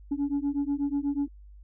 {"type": "beating tone pair", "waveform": "sine", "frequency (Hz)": [280, 288.2], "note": ["C#4", "D4"], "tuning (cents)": [18, -33], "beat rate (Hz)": 8.2, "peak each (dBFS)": -27, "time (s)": [0.11, 1.28], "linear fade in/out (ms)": 10, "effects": ["tanh soft clip ceiling -22 dBFS", "added 50 Hz sine -46 dBFS peak until 1.63 s"]}